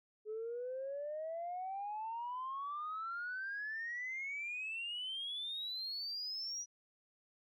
sine exponential sweep, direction up, 423.2 to 5860 Hz, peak -38 dBFS, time 0.25-6.66 s, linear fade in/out 50 ms, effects tanh soft clip ceiling -35 dBFS

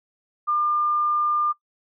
sine tone, 1200 Hz, D6, 37 cents sharp, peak -19 dBFS, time 0.47-1.53 s, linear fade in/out 20 ms, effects noise-tail reverb RT60 0.1 s tail -21 dB re dry

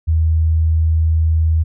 sine tone, 80.2 Hz, E2, 47 cents flat, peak -11 dBFS, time 0.07-1.64 s, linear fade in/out 20 ms, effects none

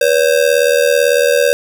square ring-modulated tone, 527 Hz, C5, 12 cents sharp, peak -7 dBFS, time 0.01-1.53 s, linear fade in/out 0 ms, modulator 39 Hz, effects none

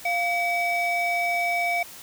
triangle ring-modulated tone, 1490 Hz, F#6, 12 cents sharp, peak -17 dBFS, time 0.05-1.83 s, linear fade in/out 5 ms, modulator 792 Hz, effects white hiss -43 dBFS RMS until 2.02 s

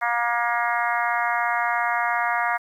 harmonic tone, 237.1 Hz, A#3, 30 cents sharp, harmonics 3 / 4 / 5 / 6 / 7 / 8 / 9, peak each -26 / -27 / -28 / -29 / -29 / -30 / -31 dBFS, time 0.01-2.58 s, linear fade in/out 20 ms, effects 9-bit

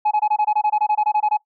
sine tone bursts, 846 Hz, G#5, 32 cents sharp, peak -12 dBFS, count 16, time 0.05-1.372 s, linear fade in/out 10 ms, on 62 ms, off 22 ms, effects noise-tail reverb RT60 0.1 s tail -22 dB re dry + tanh soft clip ceiling -13 dBFS

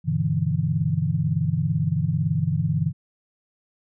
sine chord, E minor seventh, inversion first, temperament equal, 98 / 123.47 / 146.83 / 164.81 Hz, G2 / B2 / D3 / E3, 0 / 0 / 0 / 0 cents, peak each -28 / -28 / -24 / -24 dBFS, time 0.04-2.93 s, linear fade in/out 50 ms, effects none

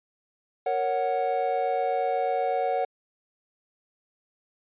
triangle chord, F# major, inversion first, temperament equal, 466.2 / 554.4 / 740 Hz, A#4 / C#5 / F#5, 0 / 0 / 0 cents, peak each -28 / -27 / -24 dBFS, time 0.66-2.85 s, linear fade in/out 5 ms, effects resampled to 8000 Hz

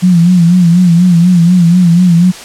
sine tone with vibrato, 174.9 Hz, F3, 3 cents sharp, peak -3 dBFS, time 0.02-2.32 s, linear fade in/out 20 ms, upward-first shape sine, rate 4.1 Hz, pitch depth 83 cents each way, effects white hiss -28 dBFS RMS until 2.44 s + low-pass 8000 Hz 12 dB/octave

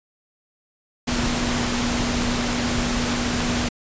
sine tone in noise, 241.4 Hz, B3, 39 cents flat, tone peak -25 dBFS, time 1.07-3.69 s, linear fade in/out 10 ms, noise pink, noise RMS -24 dBFS, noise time 1.07-3.69 s, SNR -4 dB, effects resampled to 16000 Hz

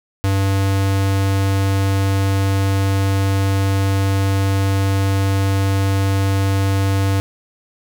square tone, 97.5 Hz, G2, 9 cents flat, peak -15 dBFS, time 0.24-7.2 s, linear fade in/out 0 ms, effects none

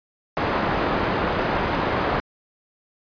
white low-pass noise, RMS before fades -23 dBFS, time 0.37-2.2 s, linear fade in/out 0 ms, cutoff 1100 Hz, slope 12 dB/octave, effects resampled to 11025 Hz

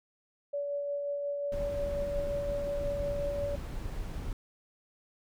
sine tone with tremolo, 572 Hz, D5, 46 cents flat, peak -30 dBFS, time 0.53-3.56 s, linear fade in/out 10 ms, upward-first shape sine, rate 5.6 Hz, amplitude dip 25%
brown noise, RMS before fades -37 dBFS, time 1.52-4.33 s, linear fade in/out 2 ms
effects none

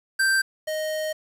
square tone pair in turn, 1568 / 622.3 Hz, G6 / D#5, 0 / 0 cents, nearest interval octave + major third, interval 1600 cents, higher first, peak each -19 / -26 dBFS, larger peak first, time 0.19-0.42 / 0.67-1.13 s, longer second, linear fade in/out 10 ms, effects resampled to 32000 Hz + 8-bit

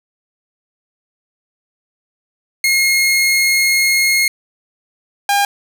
sawtooth tone pair in turn, 2152 / 806.1 Hz, C7 / G5, +48 / +48 cents, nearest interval octave + perfect fourth, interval 1700 cents, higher first, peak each -8 dBFS, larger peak neither, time 2.64-4.28 / 5.29-5.45 s, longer first, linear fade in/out 2 ms, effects none

